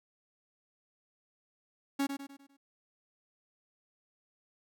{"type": "tone with echo", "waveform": "45% pulse", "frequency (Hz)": 277.2, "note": "C#4", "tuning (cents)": 0, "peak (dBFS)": -28, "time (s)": [1.99, 2.07], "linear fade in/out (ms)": 10, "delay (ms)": 100, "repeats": 5, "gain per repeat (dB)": -7, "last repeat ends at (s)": 2.57, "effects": []}